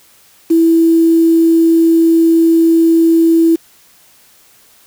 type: tone with quantisation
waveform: sine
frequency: 329.6 Hz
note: E4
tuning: in tune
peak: -6 dBFS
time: 0.5-3.56 s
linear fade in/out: 10 ms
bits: 5
effects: white hiss -47 dBFS RMS until 4.86 s